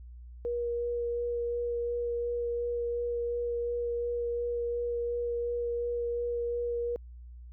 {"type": "tone with vibrato", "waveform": "sine", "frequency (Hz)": 476.4, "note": "A#4", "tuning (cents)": 38, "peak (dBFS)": -29, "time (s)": [0.45, 6.96], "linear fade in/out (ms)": 0, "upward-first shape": "sine", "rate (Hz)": 2.8, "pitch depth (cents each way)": 10, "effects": ["added 60 Hz sine -44 dBFS peak until 7.52 s"]}